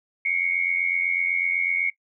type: tone pair together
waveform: sine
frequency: 2164 / 2252 Hz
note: C#7 / C#7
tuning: -42 / +27 cents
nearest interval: minor second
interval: 69 cents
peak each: -23 / -25 dBFS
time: 0.25-1.9 s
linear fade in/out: 5 ms
effects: noise-tail reverb RT60 0.1 s tail -18 dB re dry